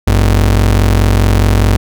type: ring-modulated tone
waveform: 45% pulse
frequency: 76.3 Hz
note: D#2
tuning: 33 cents flat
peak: -4 dBFS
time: 0.07-1.77 s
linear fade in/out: 5 ms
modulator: 22.4 Hz
effects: none